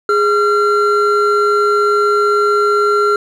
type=tone pair together; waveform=triangle; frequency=413.3 / 1371 Hz; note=G#4 / F6; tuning=-8 / -32 cents; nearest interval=octave + major sixth; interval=2076 cents; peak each=-11 dBFS; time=0.09-3.16 s; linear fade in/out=2 ms; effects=none